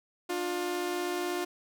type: tone pair together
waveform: sawtooth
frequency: 297.8 / 354.1 Hz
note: D4 / F4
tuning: +24 / +24 cents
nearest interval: minor third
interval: 300 cents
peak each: -34 / -27 dBFS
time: 0.29-1.45 s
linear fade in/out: 10 ms
effects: none